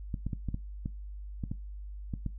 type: clicks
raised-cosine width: 5 ms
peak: -21 dBFS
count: 10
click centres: 0.142 / 0.266 / 0.332 / 0.487 / 0.544 / 0.859 / 1.438 / 1.515 / 2.138 / 2.263 s
effects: noise-tail reverb RT60 0.2 s tail -19 dB re dry + added 50 Hz sine -39 dBFS peak until 2.38 s